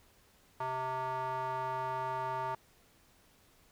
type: tone with band-pass filter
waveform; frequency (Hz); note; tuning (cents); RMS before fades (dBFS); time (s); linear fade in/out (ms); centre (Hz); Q
square; 129.8; C3; -13; -36; 0.6-2.55; 5; 960; 3.9
effects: pink hiss -65 dBFS RMS until 3.71 s